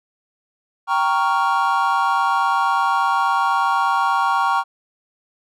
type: chord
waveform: triangle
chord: G half-diminished seventh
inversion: none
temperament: equal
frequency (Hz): 784 / 932.3 / 1108.7 / 1396.9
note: G5 / Bb5 / Db6 / F6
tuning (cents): 0 / 0 / 0 / 0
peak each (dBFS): -20 / -19 / -18 / -22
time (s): 0.87-4.64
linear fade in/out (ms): 50
effects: none